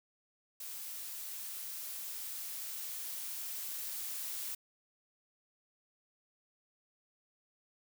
blue noise with level ramp, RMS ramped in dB -44 to -40 dBFS, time 0.6-4.55 s, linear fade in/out 5 ms, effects none

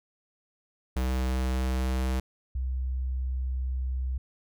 square / sine tone pair in turn, 64.3 / 64.3 Hz, C2 / C2, -30 / -30 cents, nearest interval unison, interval 0 cents, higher neither, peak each -26 / -27 dBFS, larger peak first, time 0.96-2.2 / 2.55-4.18 s, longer second, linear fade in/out 5 ms, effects none

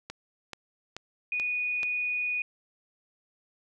click train, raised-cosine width 0.2 ms, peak -20 dBFS, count 5, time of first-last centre 0.1-1.832 s, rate 2.31 Hz
sine tone, 2469 Hz, D#7, 14 cents flat, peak -27 dBFS, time 1.32-2.42 s, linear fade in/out 2 ms
effects none

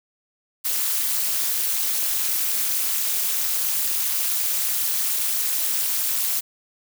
blue noise with amplitude modulation, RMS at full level -19 dBFS, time 0.64-6.41 s, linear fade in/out 20 ms, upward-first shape sine, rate 220 Hz, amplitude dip 95%, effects none

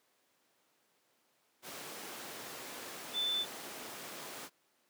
sine tone in noise, 3520 Hz, A7, in tune, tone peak -31 dBFS, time 3.13-3.46 s, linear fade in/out 50 ms, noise pink, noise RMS -44 dBFS, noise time 1.62-4.5 s, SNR +10 dB, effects pink hiss -73 dBFS RMS until 4.89 s + high-pass 300 Hz 12 dB/octave

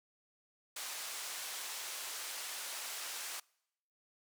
white band-pass noise, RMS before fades -43 dBFS, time 0.76-3.4 s, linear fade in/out 5 ms, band 630 to 10000 Hz, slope 12 dB/octave, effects noise-tail reverb RT60 0.8 s tail -26 dB re dry

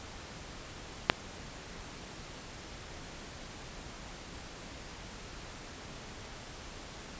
click, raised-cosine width 0.3 ms, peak -3 dBFS, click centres 1.099 s, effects pink hiss -46 dBFS RMS until 7.19 s + resampled to 16000 Hz

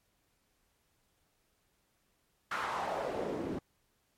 pink noise with band-pass filter sweep, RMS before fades -36 dBFS, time 2.51-3.59 s, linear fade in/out 5 ms, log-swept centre 1400 to 280 Hz, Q 2.3, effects pink hiss -75 dBFS RMS until 4.17 s + MP3 64 kbps

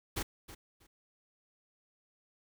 pink noise with echo, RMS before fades -35 dBFS, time 0.16-0.23 s, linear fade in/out 10 ms, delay 320 ms, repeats 2, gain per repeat -14 dB, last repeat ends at 0.87 s, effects none

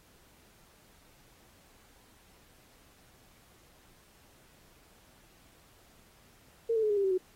sine tone with pitch steps, 458.3 / 442.2 / 426.6 / 411.6 / 397.1 / 383.2 / 369.7 Hz, A#4 / A4 / G#4 / G#4 / G4 / G4 / F#4, -29 / +9 / +46 / -16 / +22 / -39 / -1 cents, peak -25 dBFS, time 6.69-7.18 s, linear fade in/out 10 ms, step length 70 ms, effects pink hiss -62 dBFS RMS until 7.35 s + AAC 48 kbps

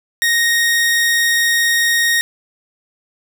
sawtooth tone, 1864.7 Hz, A#6, in tune, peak -9 dBFS, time 0.22-2.21 s, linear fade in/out 0 ms, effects none

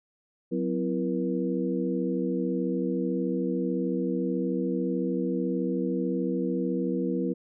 sine tone cluster, 184.7 / 258.3 / 336.6 / 477.3 Hz, F#3 / C4 / E4 / A#4, -3 / -22 / +36 / +41 cents, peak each -30 / -30 / -31 / -32 dBFS, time 0.51-7.34 s, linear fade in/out 20 ms, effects none

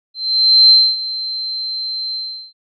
sine tone with ADSR envelope, 4112 Hz, C8, 31 cents flat, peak -4 dBFS, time 0.14-2.53 s, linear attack 560 ms, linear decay 260 ms, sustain -16 dB, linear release 380 ms, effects none

